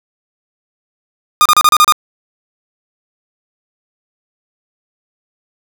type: tone bursts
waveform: 45% pulse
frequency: 1221 Hz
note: D#6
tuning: 33 cents flat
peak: -5 dBFS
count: 7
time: 1.41-1.923 s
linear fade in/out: 0 ms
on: 45 ms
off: 33 ms
effects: none